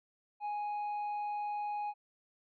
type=tone with tanh clipping; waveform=triangle; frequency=830.6 Hz; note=G#5; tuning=in tune; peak=-35 dBFS; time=0.4-1.94 s; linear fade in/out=50 ms; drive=8 dB; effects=none